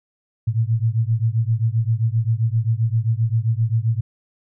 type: beating tone pair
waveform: sine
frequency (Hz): 110 / 117.6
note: A2 / A#2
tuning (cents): 0 / +16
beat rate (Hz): 7.6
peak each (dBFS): -19 / -20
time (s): 0.47-4.01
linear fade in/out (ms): 10
effects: none